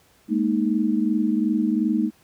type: chord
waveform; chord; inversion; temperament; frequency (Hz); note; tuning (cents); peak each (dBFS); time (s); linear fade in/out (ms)
sine; Ab suspended second; none; equal with one note detuned; 210.4 / 233.1 / 311.1; Ab3 / Bb3 / Eb4; +23 / 0 / 0; -23; 0.28-2.11; 50
effects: pink hiss -58 dBFS RMS until 2.23 s + high-pass 60 Hz 12 dB/octave